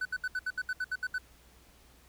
triangle tone bursts, 1500 Hz, F#6, 23 cents sharp, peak -28 dBFS, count 11, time 0.01-1.183 s, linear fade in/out 5 ms, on 43 ms, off 70 ms, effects added 60 Hz sine -61 dBFS peak until 2.08 s + pink hiss -61 dBFS RMS until 2.08 s

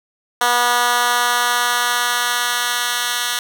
10% pulse tone with high-pass filter sweep, 242.5 Hz, B3, 31 cents flat, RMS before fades -18 dBFS, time 0.41-3.39 s, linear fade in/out 2 ms, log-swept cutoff 840 to 2200 Hz, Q 0.94, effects none

